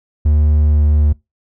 triangle tone with pitch glide, 75.1 to 74.62 Hz, D2 to D2, +39 to +28 cents, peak -7 dBFS, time 0.25-1.13 s, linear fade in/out 10 ms, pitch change -11 cents, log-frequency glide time 0.47-0.95 s, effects noise-tail reverb RT60 0.2 s tail -22 dB re dry

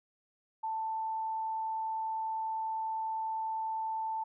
sine tone, 885 Hz, A5, 10 cents sharp, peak -32 dBFS, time 0.63-4.24 s, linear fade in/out 10 ms, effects none

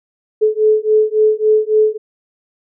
sine beating tone pair, 429.1 / 432.7 Hz, A4 / A4, -43 / -29 cents, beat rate 3.6 Hz, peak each -13 dBFS, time 0.41-1.98 s, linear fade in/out 20 ms, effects none

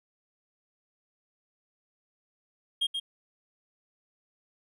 triangle tone with echo, 3234 Hz, G#7, 47 cents flat, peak -23 dBFS, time 2.81-2.87 s, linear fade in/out 10 ms, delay 130 ms, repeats 1, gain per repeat -5 dB, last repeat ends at 3 s, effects none

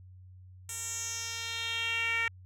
10% pulse tone with band-pass filter sweep, 459.4 Hz, A#4, 25 cents flat, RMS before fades -34 dBFS, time 0.69-2.28 s, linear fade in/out 2 ms, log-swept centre 8800 to 2100 Hz, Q 3.2, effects added 92 Hz sine -49 dBFS peak until 2.45 s

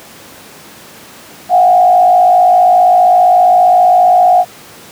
sine tone with frequency modulation, 724 Hz, F#5, 38 cents flat, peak -4 dBFS, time 1.49-4.45 s, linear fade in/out 50 ms, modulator 55.1 Hz, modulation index 0.74, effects pink hiss -35 dBFS RMS until 4.91 s + high-pass 150 Hz 12 dB/octave

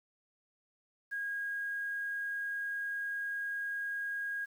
sine tone with quantisation, 1635 Hz, G#6, 28 cents flat, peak -34 dBFS, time 1.11-4.46 s, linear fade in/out 20 ms, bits 10, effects none

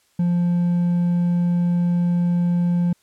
triangle tone with hard clipping, 174.61 Hz, F3, in tune, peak -17 dBFS, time 0.19-2.93 s, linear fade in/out 5 ms, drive 5 dB, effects white hiss -62 dBFS RMS until 3.02 s + low-pass 11000 Hz 12 dB/octave

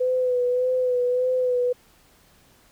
sine tone with vibrato, 501 Hz, B4, 25 cents sharp, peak -19 dBFS, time 0-1.73 s, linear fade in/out 10 ms, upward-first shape sine, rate 1.7 Hz, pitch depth 32 cents each way, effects pink hiss -57 dBFS RMS until 2.71 s

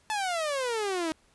sawtooth exponential sweep, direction down, 880 to 310.4 Hz, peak -24 dBFS, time 0.1-1.12 s, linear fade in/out 0 ms, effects pink hiss -64 dBFS RMS until 1.34 s + resampled to 24000 Hz

